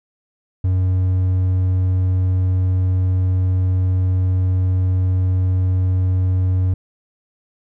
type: tone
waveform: triangle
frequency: 92.5 Hz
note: F#2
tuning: in tune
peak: -12 dBFS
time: 0.64-6.74 s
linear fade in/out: 5 ms
effects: none